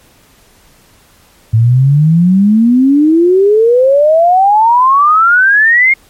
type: exponential sweep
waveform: sine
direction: up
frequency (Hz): 108.9 to 2163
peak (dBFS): -4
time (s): 1.53-5.94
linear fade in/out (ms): 10
effects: pink hiss -46 dBFS RMS until 6.09 s + MP3 64 kbps